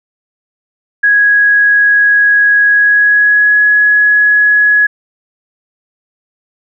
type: tone with pitch glide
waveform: sine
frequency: 1661.2 to 1682.4 Hz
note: G#6 to G#6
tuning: 0 to +22 cents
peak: -5 dBFS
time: 1.03-4.87 s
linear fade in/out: 10 ms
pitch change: +22 cents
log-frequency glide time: 2.68-3.61 s
effects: none